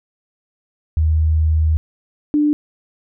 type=tone pair in turn; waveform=sine; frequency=78.7 / 297.1 Hz; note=D#2 / D4; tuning=+20 / +20 cents; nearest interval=octave + major seventh; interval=2300 cents; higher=second; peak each=-12 dBFS; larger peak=neither; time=0.97-1.77 / 2.34-2.53 s; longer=first; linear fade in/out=0 ms; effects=none